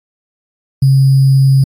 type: tone with sample-and-hold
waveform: sine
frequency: 135.2 Hz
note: C#3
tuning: 43 cents flat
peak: -5 dBFS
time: 0.82-1.64 s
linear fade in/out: 5 ms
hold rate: 4900 Hz
effects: AAC 48 kbps